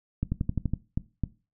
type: clicks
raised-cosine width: 5 ms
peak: -14 dBFS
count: 9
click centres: 0.23 / 0.32 / 0.411 / 0.494 / 0.577 / 0.657 / 0.736 / 0.975 / 1.237 s
effects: noise-tail reverb RT60 0.3 s tail -18 dB re dry